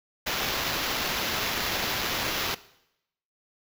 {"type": "noise with sample-and-hold", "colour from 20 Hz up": "white", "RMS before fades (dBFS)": -29, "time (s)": [0.26, 2.55], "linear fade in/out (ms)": 10, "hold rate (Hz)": 8820, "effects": ["noise-tail reverb RT60 0.8 s tail -18 dB re dry"]}